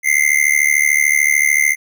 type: tone with amplitude modulation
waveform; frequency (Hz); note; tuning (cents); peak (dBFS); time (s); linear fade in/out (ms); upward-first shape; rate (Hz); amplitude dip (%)
square; 2085; C7; -7; -8; 0.03-1.76; 50; sine; 73.5; 95
effects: none